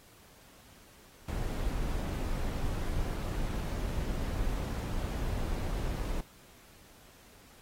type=noise; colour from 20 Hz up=brown; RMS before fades=-33 dBFS; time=1.28-6.21 s; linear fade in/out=5 ms; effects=pink hiss -58 dBFS RMS until 7.61 s + AAC 48 kbps